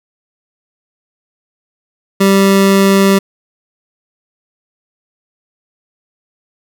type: tone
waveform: 25% pulse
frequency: 195.5 Hz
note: G3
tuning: 4 cents flat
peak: -3 dBFS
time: 2.2-3.19 s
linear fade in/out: 10 ms
effects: none